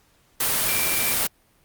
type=tone in noise; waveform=sine; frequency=2349 Hz; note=D7; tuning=in tune; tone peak=-29 dBFS; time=0.68-1.14 s; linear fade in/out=5 ms; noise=white; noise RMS=-22 dBFS; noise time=0.4-1.27 s; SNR=-10 dB; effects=pink hiss -61 dBFS RMS until 1.64 s + Opus 48 kbps